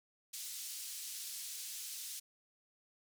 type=band-pass noise; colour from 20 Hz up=white; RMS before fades=-45 dBFS; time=0.33-2.2 s; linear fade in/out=10 ms; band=3900 to 11000 Hz; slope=12 dB/octave; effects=none